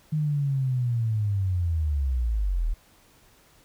sine linear sweep, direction down, 155.7 to 36.19 Hz, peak -22 dBFS, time 0.12-2.74 s, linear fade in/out 10 ms, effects pink hiss -58 dBFS RMS until 3.64 s

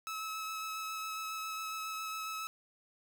sawtooth tone with vibrato, 1295 Hz, E6, 31 cents flat, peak -34 dBFS, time 0.07-2.47 s, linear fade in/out 0 ms, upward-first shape sine, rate 7.3 Hz, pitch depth 12 cents each way, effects 10-bit

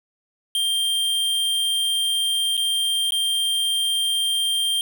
square tone with dropouts, 3178 Hz, G7, 23 cents sharp, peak -20 dBFS, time 0.55-4.81 s, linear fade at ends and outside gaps 1 ms, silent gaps 2.569-2.576 / 3.107-3.121 s, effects none

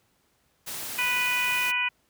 white noise, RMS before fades -35 dBFS, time 0.66-1.72 s, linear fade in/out 20 ms
harmonic tone, 493.9 Hz, B4, in tune, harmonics 2 / 3 / 4 / 5 / 6, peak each -33 / -34 / -32 / -25 / -34 dBFS, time 0.98-1.89 s, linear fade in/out 10 ms
effects pink hiss -68 dBFS RMS until 2.09 s + high-pass 60 Hz 12 dB/octave

